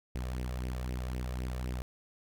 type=tone with flanger; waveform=sawtooth; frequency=62.6 Hz; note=B1; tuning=24 cents sharp; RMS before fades=-36 dBFS; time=0.15-1.82 s; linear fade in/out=0 ms; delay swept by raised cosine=0.36 to 1.76 ms; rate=3.9 Hz; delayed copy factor=+0.6; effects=none